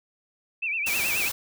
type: tone with vibrato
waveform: sine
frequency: 2492 Hz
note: D#7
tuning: 2 cents sharp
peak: -25 dBFS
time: 0.62-1.29 s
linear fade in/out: 10 ms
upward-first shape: sine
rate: 9.3 Hz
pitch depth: 150 cents each way
type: noise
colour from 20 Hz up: white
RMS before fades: -29 dBFS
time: 0.86-1.32 s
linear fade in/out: 10 ms
effects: none